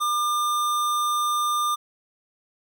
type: tone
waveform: square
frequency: 1200 Hz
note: D6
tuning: 37 cents sharp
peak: -22 dBFS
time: 0-1.76 s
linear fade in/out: 20 ms
effects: none